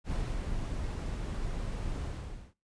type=noise with ADSR envelope; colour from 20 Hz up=brown; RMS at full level=-32 dBFS; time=0.04-2.54 s; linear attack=76 ms; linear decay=290 ms; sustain=-3 dB; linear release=500 ms; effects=noise-tail reverb RT60 0.3 s tail -22 dB re dry + resampled to 22050 Hz